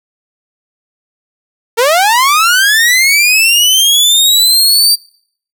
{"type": "linear sweep", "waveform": "sawtooth", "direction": "up", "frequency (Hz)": [439.8, 4699], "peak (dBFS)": -3, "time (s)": [1.77, 4.96], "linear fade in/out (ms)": 20, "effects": ["noise-tail reverb RT60 0.6 s tail -25 dB re dry"]}